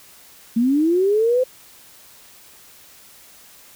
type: linear sweep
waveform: sine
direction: up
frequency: 222 to 520 Hz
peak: -14 dBFS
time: 0.56-1.44 s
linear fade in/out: 10 ms
effects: white hiss -47 dBFS RMS until 3.75 s